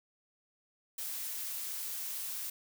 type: noise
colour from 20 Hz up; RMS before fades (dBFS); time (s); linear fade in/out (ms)
blue; -39; 0.98-2.5; 5
effects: none